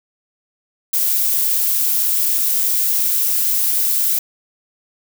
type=noise; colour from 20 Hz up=violet; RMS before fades=-17 dBFS; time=0.93-4.19 s; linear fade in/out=5 ms; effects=none